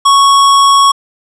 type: tone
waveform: square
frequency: 1108.7 Hz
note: C#6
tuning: in tune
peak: -5 dBFS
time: 0.05-0.92 s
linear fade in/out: 10 ms
effects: resampled to 22050 Hz + 7-bit